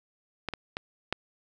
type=clicks; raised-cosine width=0.3 ms; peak=-15 / -18 / -16 / -11 dBFS; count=4; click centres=0.487 / 0.537 / 0.769 / 1.126 s; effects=none